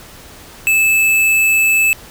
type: tone with tanh clipping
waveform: sine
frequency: 2618 Hz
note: E7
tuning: 13 cents flat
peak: -11 dBFS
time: 0.67-1.93 s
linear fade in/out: 0 ms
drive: 18 dB
effects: pink hiss -38 dBFS RMS until 2.1 s